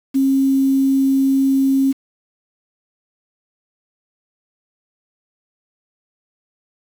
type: tone with quantisation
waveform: sine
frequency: 269.8 Hz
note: C#4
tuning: 47 cents flat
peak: -12 dBFS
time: 0.14-1.93 s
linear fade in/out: 20 ms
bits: 6
effects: none